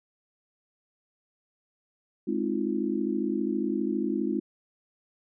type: chord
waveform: sine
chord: F minor seventh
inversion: first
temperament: just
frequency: 209.5 / 261.9 / 314.3 / 349.2 Hz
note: Ab3 / C4 / Eb4 / F4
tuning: +15 / +2 / +18 / 0 cents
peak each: -31 dBFS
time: 2.27-4.4 s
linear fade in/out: 10 ms
effects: none